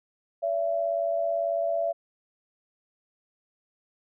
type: tone pair together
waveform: sine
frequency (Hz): 573 / 671.1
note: D5 / E5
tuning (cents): -43 / +31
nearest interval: minor third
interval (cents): 274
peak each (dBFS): -30 / -25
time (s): 0.42-1.93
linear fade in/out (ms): 20
effects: none